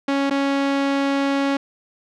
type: tone with dropouts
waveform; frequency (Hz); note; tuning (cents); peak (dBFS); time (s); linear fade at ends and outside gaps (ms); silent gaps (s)
sawtooth; 277.2; C#4; 0; -14; 0.08-1.57; 5; 0.299-0.308
effects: low-pass 4000 Hz 12 dB/octave